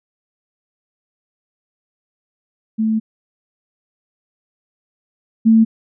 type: tone pair in turn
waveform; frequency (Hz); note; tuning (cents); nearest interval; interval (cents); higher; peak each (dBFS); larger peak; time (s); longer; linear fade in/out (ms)
sine; 220 / 223.6; A3 / A3; 0 / +28; unison; 28; second; -14 / -7; second; 2.78-3 / 5.45-5.65; first; 20
effects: none